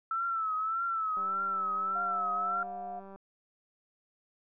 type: tone with vibrato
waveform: sine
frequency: 1318.5 Hz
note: E6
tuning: in tune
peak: -29 dBFS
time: 0.11-2.63 s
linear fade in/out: 2 ms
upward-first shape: triangle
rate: 1.7 Hz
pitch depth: 82 cents each way
type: click train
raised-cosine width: 1 ms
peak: -36 dBFS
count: 389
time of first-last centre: 1.17-3.16 s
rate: 195 Hz
type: tone with pitch glide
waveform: sine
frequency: 710 to 715.4 Hz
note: F5 to F5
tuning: +28 to +41 cents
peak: -37 dBFS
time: 1.95-3 s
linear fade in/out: 10 ms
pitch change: +13 cents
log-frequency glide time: 2.5-2.78 s
effects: none